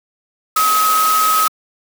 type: tone in noise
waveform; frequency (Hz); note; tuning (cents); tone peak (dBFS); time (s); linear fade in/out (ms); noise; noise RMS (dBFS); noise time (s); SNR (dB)
sine; 1273; D#6; +39; -12; 0.56-1.48; 5; white; -20; 0.56-1.48; +5
effects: high-pass 300 Hz 12 dB/octave